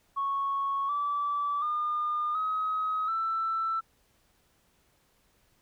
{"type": "tone with pitch steps", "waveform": "sine", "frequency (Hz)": [1105, 1157.3, 1212, 1269.3, 1329.3], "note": ["C#6", "D6", "D#6", "D#6", "E6"], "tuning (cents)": [-6, -26, -46, 34, 14], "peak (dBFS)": -26, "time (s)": [0.16, 3.81], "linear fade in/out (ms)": 20, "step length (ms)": 730, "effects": ["tanh soft clip ceiling -22 dBFS", "pink hiss -68 dBFS RMS until 5.61 s"]}